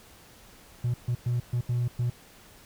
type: tone bursts at uneven times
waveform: triangle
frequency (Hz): 121.4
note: B2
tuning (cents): -29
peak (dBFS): -21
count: 6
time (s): 0.84-0.94 / 1.08-1.15 / 1.26-1.4 / 1.53-1.61 / 1.69-1.88 / 1.99-2.1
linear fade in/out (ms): 5
effects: tanh soft clip ceiling -19 dBFS + pink hiss -53 dBFS RMS until 2.65 s